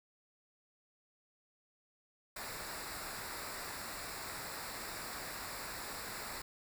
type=noise with comb filter; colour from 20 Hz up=pink; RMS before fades=-44 dBFS; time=2.36-6.42 s; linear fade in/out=5 ms; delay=0.32 ms; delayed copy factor=-0.7; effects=none